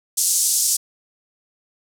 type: band-pass noise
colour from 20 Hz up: pink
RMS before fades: -19 dBFS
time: 0.17-0.77 s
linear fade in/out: 10 ms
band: 6000 to 11000 Hz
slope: 24 dB/octave
effects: none